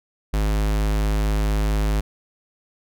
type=tone; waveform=square; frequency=52.2 Hz; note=G#1; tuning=10 cents sharp; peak=-19 dBFS; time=0.33-2.01 s; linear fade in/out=10 ms; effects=none